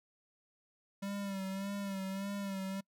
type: tone with vibrato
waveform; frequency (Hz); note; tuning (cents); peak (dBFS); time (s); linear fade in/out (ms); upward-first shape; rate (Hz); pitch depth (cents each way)
square; 196; G3; 0; -37; 1.02-2.81; 10; sine; 1.7; 46
effects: noise-tail reverb RT60 0.1 s tail -26 dB re dry + MP3 96 kbps